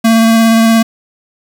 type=tone with vibrato; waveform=square; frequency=226.2 Hz; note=A3; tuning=48 cents sharp; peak=-6 dBFS; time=0.04-0.83 s; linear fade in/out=10 ms; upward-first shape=triangle; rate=17 Hz; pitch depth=15 cents each way; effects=7-bit